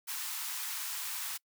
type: high-pass noise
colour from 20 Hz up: white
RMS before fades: -38 dBFS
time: 0.07-1.38 s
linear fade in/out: 20 ms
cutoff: 840 Hz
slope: 48 dB/octave
effects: noise-tail reverb RT60 0.1 s tail -25 dB re dry